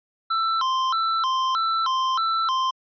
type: tone with vibrato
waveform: square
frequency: 1179 Hz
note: D6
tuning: 6 cents sharp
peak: -21 dBFS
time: 0.3-2.71 s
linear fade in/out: 10 ms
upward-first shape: square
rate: 1.6 Hz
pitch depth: 210 cents each way
effects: resampled to 11025 Hz